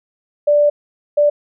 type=tone bursts at uneven times; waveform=sine; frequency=587.3 Hz; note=D5; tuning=in tune; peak=-9 dBFS; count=2; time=0.47-0.7 / 1.17-1.3 s; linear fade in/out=10 ms; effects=none